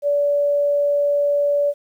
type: tone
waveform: sine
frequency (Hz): 576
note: D5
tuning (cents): -34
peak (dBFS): -15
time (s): 0.02-1.74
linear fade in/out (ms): 50
effects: 9-bit